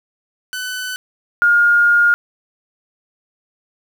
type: tone pair in turn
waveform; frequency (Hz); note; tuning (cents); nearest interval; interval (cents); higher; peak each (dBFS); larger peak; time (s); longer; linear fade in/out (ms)
sawtooth / sine; 1503 / 1419.9; F#6 / F6; +27 / +28; minor second; 99; first; -19 / -9; second; 0.53-0.96 / 1.42-2.14; second; 0
effects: 7-bit